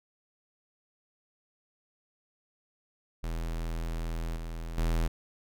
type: tone with level steps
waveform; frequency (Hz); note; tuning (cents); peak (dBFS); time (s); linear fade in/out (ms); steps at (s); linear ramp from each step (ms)
square; 41.2; E1; 0; -32 / -36 / -26; 3.23-5.08; 10; 4.36 / 4.78; 2
effects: none